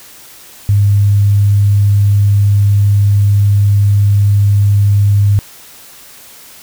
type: tone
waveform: sine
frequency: 101.4 Hz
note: G#2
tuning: 41 cents flat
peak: -6 dBFS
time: 0.69-5.39 s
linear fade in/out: 0 ms
effects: white hiss -37 dBFS RMS until 6.62 s